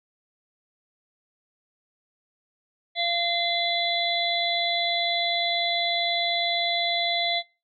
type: harmonic tone with a mistuned harmonic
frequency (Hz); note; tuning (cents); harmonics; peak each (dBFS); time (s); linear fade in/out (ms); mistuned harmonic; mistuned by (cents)
689; F5; -24; 1 / 3 / 5 / 6; -28 / -28 / -28 / -28; 2.95-7.43; 50; 6; -59
effects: noise-tail reverb RT60 0.3 s tail -21 dB re dry